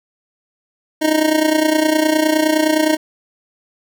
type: tone with amplitude modulation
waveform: 25% pulse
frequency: 311.1 Hz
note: D#4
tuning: in tune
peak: -6 dBFS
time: 1.01-2.97 s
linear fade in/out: 20 ms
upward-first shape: sine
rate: 29.7 Hz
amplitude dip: 70%
effects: none